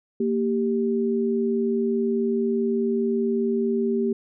sine tone pair together, 231.2 / 392.9 Hz, A#3 / G4, -14 / +4 cents, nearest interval major sixth, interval 918 cents, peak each -23 dBFS, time 0.2-4.13 s, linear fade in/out 5 ms, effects none

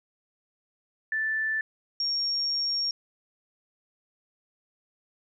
sine tone pair in turn, 1760 / 5549 Hz, A6 / F8, 0 / -12 cents, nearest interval octave + minor sixth, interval 1988 cents, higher second, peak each -25 dBFS, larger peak neither, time 1.12-1.61 / 2-2.91 s, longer second, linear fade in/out 2 ms, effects none

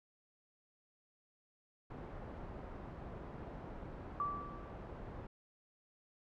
pink low-pass noise, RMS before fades -48 dBFS, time 1.9-5.27 s, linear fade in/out 5 ms, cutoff 1000 Hz, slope 12 dB/octave
sine tone with exponential decay, 1159 Hz, D6, 23 cents flat, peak -32 dBFS, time 4.2-4.89 s, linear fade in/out 1 ms, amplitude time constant 150 ms
effects none

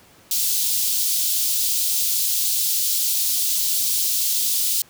white high-pass noise, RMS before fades -21 dBFS, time 0.31-4.82 s, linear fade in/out 2 ms, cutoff 3500 Hz, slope 24 dB/octave, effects pink hiss -51 dBFS RMS until 4.89 s + high-pass 80 Hz 12 dB/octave

